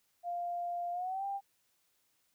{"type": "tone with pitch glide", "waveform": "sine", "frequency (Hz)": [698.5, 793.1], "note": ["F5", "G5"], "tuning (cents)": [0, 20], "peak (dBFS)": -34, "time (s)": [0.23, 1.41], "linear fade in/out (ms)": 50, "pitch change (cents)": 220, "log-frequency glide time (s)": [0.92, 1.25], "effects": ["white hiss -75 dBFS RMS until 2.34 s"]}